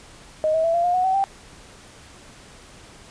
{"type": "tone with pitch steps", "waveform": "sine", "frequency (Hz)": [622.3, 643.1, 664.7, 686.9, 709.9, 733.7, 758.2, 783.6], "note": ["D#5", "E5", "E5", "F5", "F5", "F#5", "F#5", "G5"], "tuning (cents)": [0, -43, 14, -29, 28, -15, 42, -1], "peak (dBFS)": -17, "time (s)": [0.44, 1.24], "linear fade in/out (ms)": 0, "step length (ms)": 100, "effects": ["pink hiss -46 dBFS RMS until 3.1 s", "resampled to 22050 Hz"]}